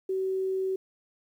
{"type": "tone", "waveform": "sine", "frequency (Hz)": 379.7, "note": "F#4", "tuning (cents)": 45, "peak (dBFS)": -26, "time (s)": [0.09, 0.76], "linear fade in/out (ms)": 5, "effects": ["10-bit"]}